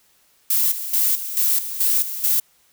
violet noise with tremolo, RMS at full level -18 dBFS, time 0.5-2.4 s, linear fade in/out 5 ms, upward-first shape square, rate 2.3 Hz, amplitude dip 70%, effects white hiss -59 dBFS RMS until 2.72 s

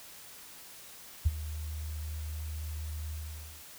sine tone with ADSR envelope, 76.9 Hz, D#2, 20 cents flat, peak -19 dBFS, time 1.25-3.64 s, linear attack 15 ms, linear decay 32 ms, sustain -16 dB, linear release 530 ms, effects white hiss -50 dBFS RMS until 3.78 s

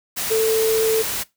sine tone in noise, 443.3 Hz, A4, 13 cents sharp, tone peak -15 dBFS, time 0.3-1.03 s, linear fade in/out 20 ms, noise white, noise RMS -25 dBFS, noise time 0.16-1.24 s, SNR +7 dB, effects noise-tail reverb RT60 0.2 s tail -20 dB re dry

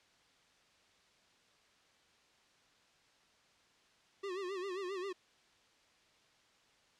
square tone with vibrato, 378.1 Hz, F#4, 38 cents sharp, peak -39 dBFS, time 4.23-5.13 s, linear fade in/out 10 ms, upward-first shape sine, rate 7.5 Hz, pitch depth 110 cents each way, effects white hiss -68 dBFS RMS until 6.99 s + low-pass 5000 Hz 12 dB/octave

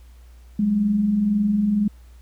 sine tone pair together, 186.3 / 208.2 Hz, F#3 / G#3, +12 / +5 cents, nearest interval major second, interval 193 cents, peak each -28 / -17 dBFS, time 0.59-1.88 s, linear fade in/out 5 ms, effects added 60 Hz sine -43 dBFS peak until 2.21 s + pink hiss -59 dBFS RMS until 2.21 s

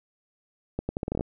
accelerating click train, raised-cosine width 2 ms, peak -15 dBFS, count 10, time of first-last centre 0.79-1.209 s, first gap 100 ms, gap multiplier 0.79, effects none

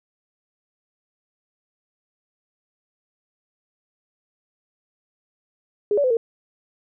sine tone with pitch steps, 414 / 572 / 509 / 458.6 Hz, G#4 / D5 / C5 / A#4, -5 / -46 / -48 / -28 cents, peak -16 dBFS, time 5.91-6.17 s, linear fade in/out 2 ms, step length 65 ms, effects none

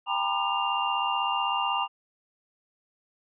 sine tone cluster, 794 / 920 / 996 / 1202 / 2795 Hz, G5 / A#5 / B5 / D6 / F7, +22 / -23 / +14 / +40 / +1 cents, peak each -31 dBFS, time 0.06-1.88 s, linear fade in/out 50 ms, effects none

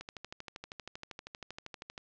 click train, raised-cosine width 0.2 ms, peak -25 dBFS, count 26, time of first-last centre 0.01-1.979 s, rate 12.7 Hz, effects low-pass 6000 Hz 12 dB/octave

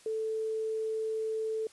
sine tone, 440 Hz, A4, in tune, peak -30 dBFS, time 0.06-1.67 s, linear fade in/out 2 ms, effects white hiss -58 dBFS RMS until 1.72 s + resampled to 24000 Hz

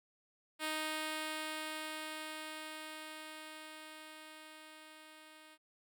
5% pulse tone with level ramp, 311.1 Hz, D#4, in tune, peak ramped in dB -24 to -45 dBFS, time 0.59-5.58 s, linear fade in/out 50 ms, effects none

